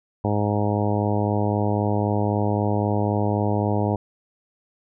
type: harmonic tone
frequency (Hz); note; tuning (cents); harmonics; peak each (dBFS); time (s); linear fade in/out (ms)
103.83; G#2; 0; 1 / 2 / 3 / 4 / 5 / 6 / 7 / 8 / 9; -23 / -26 / -28 / -29 / -30 / -31 / -31 / -32 / -33; 0.24-3.96; 5
effects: none